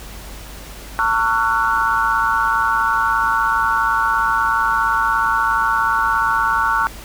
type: tone cluster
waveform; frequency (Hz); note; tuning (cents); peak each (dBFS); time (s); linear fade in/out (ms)
sine; 903 / 1119 / 1354 / 1471; A5 / C#6 / E6 / F#6; +45 / +16 / +46 / -11; -20; 0.99-6.87; 0
effects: added 50 Hz sine -35 dBFS peak until 7.04 s + pink hiss -37 dBFS RMS until 7.04 s